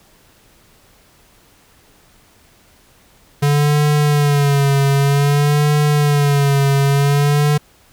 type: tone with vibrato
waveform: square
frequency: 143.6 Hz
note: D3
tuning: 39 cents flat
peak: -12 dBFS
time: 3.42-7.58 s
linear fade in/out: 10 ms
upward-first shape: sine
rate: 0.53 Hz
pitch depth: 58 cents each way
effects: pink hiss -51 dBFS RMS until 7.92 s